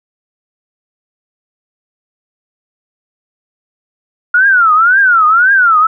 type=tone with vibrato; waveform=sine; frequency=1410 Hz; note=F6; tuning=16 cents sharp; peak=-5 dBFS; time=4.34-5.87 s; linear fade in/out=5 ms; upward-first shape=triangle; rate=1.9 Hz; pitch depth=260 cents each way; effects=none